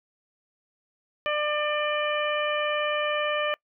harmonic tone, 597 Hz, D5, 28 cents sharp, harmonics 1 / 2 / 3 / 4 / 5, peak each -27 / -30 / -32 / -33 / -34 dBFS, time 1.26-3.54 s, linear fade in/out 0 ms, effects noise-tail reverb RT60 0.1 s tail -25 dB re dry

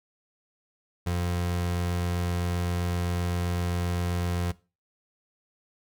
30% pulse tone, 87.7 Hz, F2, 8 cents sharp, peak -23 dBFS, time 1.06-4.52 s, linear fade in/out 10 ms, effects noise-tail reverb RT60 0.3 s tail -19 dB re dry

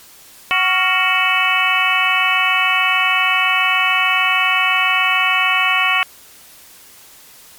harmonic tone with a mistuned harmonic, 372.8 Hz, F#4, 13 cents sharp, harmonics 2 / 3 / 4 / 5 / 6 / 7 / 8, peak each -24 / -19 / -23 / -22 / -19 / -18 / -21 dBFS, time 0.51-6.03 s, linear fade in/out 0 ms, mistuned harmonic 4, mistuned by -110 cents, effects white hiss -43 dBFS RMS until 7.58 s + MP3 96 kbps

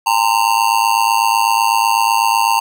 square tone with amplitude modulation, 915 Hz, A#5, 32 cents flat, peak -8 dBFS, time 0.06-2.6 s, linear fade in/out 10 ms, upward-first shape sine, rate 108 Hz, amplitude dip 100%, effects none

